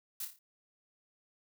blue noise with echo, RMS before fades -39 dBFS, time 0.2-0.25 s, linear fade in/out 2 ms, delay 28 ms, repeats 5, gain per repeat -6 dB, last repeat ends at 0.39 s, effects none

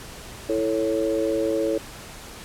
sine chord, A major, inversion second, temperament equal, 329.6 / 440 / 554.4 Hz, E4 / A4 / C#5, 0 / 0 / 0 cents, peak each -25 dBFS, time 0.49-1.78 s, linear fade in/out 5 ms, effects pink hiss -40 dBFS RMS until 2.44 s + low-pass 12000 Hz 12 dB/octave

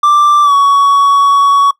triangle tone with pitch glide, 1177 to 1122.6 Hz, D6 to C#6, +3 to +22 cents, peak -3 dBFS, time 0.03-1.71 s, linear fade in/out 5 ms, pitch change -81 cents, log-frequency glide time 0.43-0.53 s, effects noise-tail reverb RT60 0.1 s tail -20 dB re dry

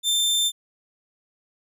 sawtooth tone, 3573 Hz, A7, 26 cents sharp, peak -16 dBFS, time 0.03-0.52 s, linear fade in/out 50 ms, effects resampled to 32000 Hz

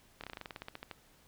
slowing click train, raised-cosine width 0.3 ms, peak -26 dBFS, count 15, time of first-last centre 0.21-0.913 s, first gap 27 ms, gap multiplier 1.09, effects pink hiss -64 dBFS RMS until 1.27 s

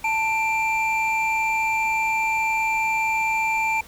triangle tone pair together, 885.1 / 2363 Hz, A5 / D7, +10 / +10 cents, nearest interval octave + perfect fourth, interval 1700 cents, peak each -21 dBFS, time 0.04-3.81 s, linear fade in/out 5 ms, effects pink hiss -46 dBFS RMS until 3.87 s

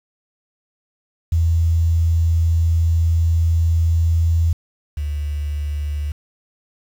sine tone pair in turn, 82.9 / 73.86 Hz, E2 / D2, +10 / +10 cents, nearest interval major second, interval 200 cents, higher first, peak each -13 / -20 dBFS, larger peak first, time 1.32-4.53 / 4.97-6.12 s, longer first, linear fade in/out 5 ms, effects 7-bit

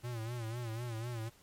square tone with vibrato, 116.54 Hz, A#2, in tune, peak -38 dBFS, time 0.03-1.3 s, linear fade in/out 20 ms, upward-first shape sine, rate 4 Hz, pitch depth 96 cents each way, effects pink hiss -63 dBFS RMS until 1.42 s + MP3 64 kbps

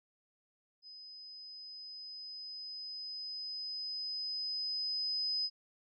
sine tone with level ramp, 5030 Hz, D#8, 18 cents sharp, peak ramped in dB -49 to -31 dBFS, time 0.82-5.5 s, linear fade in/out 50 ms, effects none

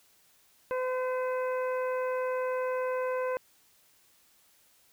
harmonic tone, 510 Hz, C5, 44 cents flat, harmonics 1 / 2 / 3 / 4 / 5, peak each -29 / -36 / -41 / -47 / -48 dBFS, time 0.71-3.37 s, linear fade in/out 0 ms, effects white hiss -64 dBFS RMS until 4.92 s

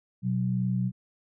sine tone pair together, 124 / 186.54 Hz, B2 / F#3, +7 / +14 cents, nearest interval perfect fifth, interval 707 cents, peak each -27 dBFS, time 0.22-0.92 s, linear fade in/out 50 ms, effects none

